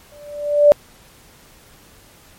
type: tone with exponential growth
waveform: sine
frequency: 586 Hz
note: D5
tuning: 4 cents flat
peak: -3 dBFS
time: 0.12-0.72 s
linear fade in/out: 0 ms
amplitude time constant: 130 ms
effects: pink hiss -48 dBFS RMS until 2.38 s + MP3 64 kbps